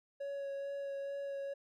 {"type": "tone with vibrato", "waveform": "triangle", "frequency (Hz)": 557, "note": "C#5", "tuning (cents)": 8, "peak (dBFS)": -36, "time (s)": [0.2, 1.54], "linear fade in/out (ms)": 10, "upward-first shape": "sine", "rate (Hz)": 2.3, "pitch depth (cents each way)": 12, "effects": []}